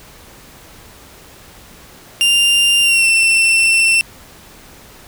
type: tone with pitch glide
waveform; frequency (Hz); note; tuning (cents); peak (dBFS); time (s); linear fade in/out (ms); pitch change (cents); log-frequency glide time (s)
40% pulse; 2794 to 2693; F7 to E7; 0 to +36; -9; 2.21-4.01; 0; -64; 2.82-3.07
effects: pink hiss -41 dBFS RMS until 5.07 s